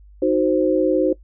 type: chord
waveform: sine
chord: C diminished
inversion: first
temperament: equal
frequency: 311.1 / 370 / 523.3 Hz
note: Eb4 / Gb4 / C5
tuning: 0 / 0 / 0 cents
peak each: -19 dBFS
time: 0.22-1.13 s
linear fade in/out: 5 ms
effects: noise-tail reverb RT60 0.1 s tail -19 dB re dry + added 50 Hz sine -43 dBFS peak until 1.23 s